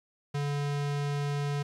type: tone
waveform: square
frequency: 143.8 Hz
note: D3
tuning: 36 cents flat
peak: -29 dBFS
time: 0.34-1.63 s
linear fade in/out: 10 ms
effects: low-pass 7000 Hz 12 dB/octave + 10-bit